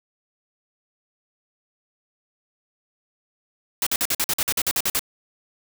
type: noise bursts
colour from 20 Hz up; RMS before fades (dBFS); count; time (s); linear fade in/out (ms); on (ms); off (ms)
white; -22; 13; 3.82-4.994; 2; 46; 48
effects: none